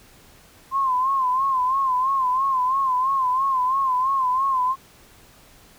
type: tone with vibrato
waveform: sine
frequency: 1046.5 Hz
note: C6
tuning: in tune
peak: -18 dBFS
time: 0.71-4.76 s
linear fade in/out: 50 ms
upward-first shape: sine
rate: 3 Hz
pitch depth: 83 cents each way
effects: pink hiss -51 dBFS RMS until 5.78 s